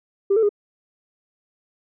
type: tone with pitch steps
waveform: sine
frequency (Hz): 395.4 / 447.2 / 411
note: G4 / A4 / G#4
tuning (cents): +15 / +28 / -18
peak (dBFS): -13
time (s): 0.3-0.492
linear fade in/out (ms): 10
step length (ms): 64
effects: tanh soft clip ceiling -11 dBFS